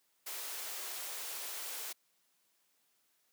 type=high-pass noise; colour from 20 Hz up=white; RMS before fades=-42 dBFS; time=0.26-1.93 s; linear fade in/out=10 ms; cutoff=380 Hz; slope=24 dB/octave; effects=white hiss -75 dBFS RMS until 3.32 s + high-pass 150 Hz 12 dB/octave